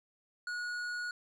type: tone with hard clipping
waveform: triangle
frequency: 1453 Hz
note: F#6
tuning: 32 cents flat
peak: -37 dBFS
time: 0.47-1.11 s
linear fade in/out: 2 ms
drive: 13 dB
effects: none

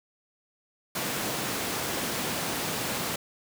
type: high-pass noise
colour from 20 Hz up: pink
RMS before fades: -31 dBFS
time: 0.95-3.16 s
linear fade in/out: 5 ms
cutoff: 150 Hz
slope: 12 dB/octave
effects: none

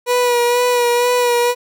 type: tone with vibrato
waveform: 30% pulse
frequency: 486.2 Hz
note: B4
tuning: 27 cents flat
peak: -10 dBFS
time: 0.06-1.55 s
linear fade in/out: 50 ms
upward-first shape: sine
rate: 2.1 Hz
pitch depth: 27 cents each way
effects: none

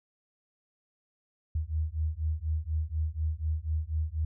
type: beating tone pair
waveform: sine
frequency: 76.5 / 80.6 Hz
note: D#2 / E2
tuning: -29 / -38 cents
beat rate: 4.1 Hz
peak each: -31 dBFS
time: 1.55-4.25 s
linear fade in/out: 5 ms
effects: none

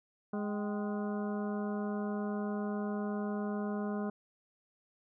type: harmonic tone with a mistuned harmonic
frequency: 207.5 Hz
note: G#3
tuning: 1 cent flat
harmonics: 1 / 2 / 3 / 4 / 5 / 6 / 7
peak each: -34 / -40 / -44 / -46 / -48 / -50 / -51 dBFS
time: 0.33-4.1 s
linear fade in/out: 5 ms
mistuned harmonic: 4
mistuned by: -110 cents
effects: none

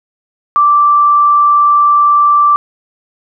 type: tone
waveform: sine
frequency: 1171 Hz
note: D6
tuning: 5 cents flat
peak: -5 dBFS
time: 0.56-2.56 s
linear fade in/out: 0 ms
effects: none

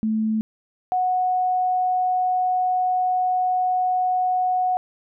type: tone pair in turn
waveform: sine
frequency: 218.7 / 735.2 Hz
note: A3 / F#5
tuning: -10 / -11 cents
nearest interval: octave + major sixth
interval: 2099 cents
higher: second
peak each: -19 / -18 dBFS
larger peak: second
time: 0.03-0.41 / 0.92-4.77 s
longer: second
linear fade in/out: 0 ms
effects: none

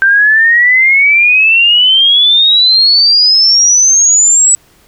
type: exponential sweep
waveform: sine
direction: up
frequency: 1560 to 7902 Hz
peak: -4 dBFS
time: 0.02-4.55 s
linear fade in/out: 0 ms
effects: pink hiss -47 dBFS RMS until 4.87 s

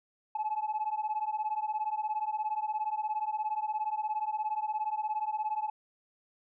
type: beating tone pair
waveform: sine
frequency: 849 / 866 Hz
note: G#5 / A5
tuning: +38 / -28 cents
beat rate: 17 Hz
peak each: -32 / -32 dBFS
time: 0.35-5.7 s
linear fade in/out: 5 ms
effects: tanh soft clip ceiling -25 dBFS

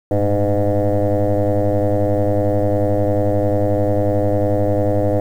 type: tone with frequency modulation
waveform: sine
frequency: 303.4 Hz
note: D#4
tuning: 44 cents flat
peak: -12 dBFS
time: 0.11-5.2 s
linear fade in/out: 2 ms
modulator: 103 Hz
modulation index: 3.4
effects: tanh soft clip ceiling -10 dBFS + 8-bit

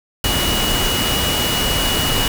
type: tone in noise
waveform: sine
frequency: 2916 Hz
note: F#7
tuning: 26 cents flat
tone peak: -21 dBFS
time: 0.24-2.28 s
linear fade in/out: 2 ms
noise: pink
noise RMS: -19 dBFS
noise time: 0.24-2.28 s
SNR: -5 dB
effects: none

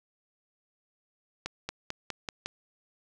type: accelerating click train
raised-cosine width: 0.2 ms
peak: -16 dBFS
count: 6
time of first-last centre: 1.46-2.46 s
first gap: 230 ms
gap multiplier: 0.93
effects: none

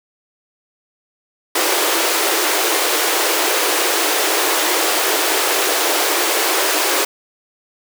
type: high-pass noise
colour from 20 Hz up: pink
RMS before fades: -17 dBFS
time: 1.55-7.05 s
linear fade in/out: 5 ms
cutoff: 310 Hz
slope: 96 dB/octave
effects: none

